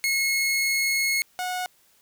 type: tone pair in turn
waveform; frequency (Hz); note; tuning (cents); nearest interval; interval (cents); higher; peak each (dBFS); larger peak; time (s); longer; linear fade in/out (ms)
sawtooth; 2173 / 730.4; C#7 / F#5; -35 / -23; octave + perfect fifth; 1888; first; -18 / -23; first; 0.04-1.22 / 1.39-1.66; first; 0
effects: white hiss -61 dBFS RMS until 2.01 s